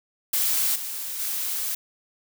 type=noise with level steps; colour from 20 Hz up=blue; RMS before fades=-23 / -32 / -28 dBFS; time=0.33-1.75 s; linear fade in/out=5 ms; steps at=0.75 / 1.19 s; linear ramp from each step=10 ms; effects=none